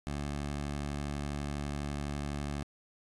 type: tone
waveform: 15% pulse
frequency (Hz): 72.1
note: D2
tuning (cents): -31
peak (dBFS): -28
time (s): 0.07-2.63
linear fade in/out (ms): 0
effects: resampled to 24000 Hz